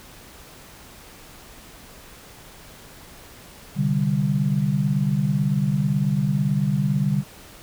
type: chord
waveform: sine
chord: C suspended second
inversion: none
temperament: equal with one note detuned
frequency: 128.79 / 146.83 / 196 Hz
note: C3 / D3 / G3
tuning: -27 / 0 / 0 cents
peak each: -26 / -21 / -23 dBFS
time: 3.75-7.24 s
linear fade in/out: 50 ms
effects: pink hiss -45 dBFS RMS until 7.62 s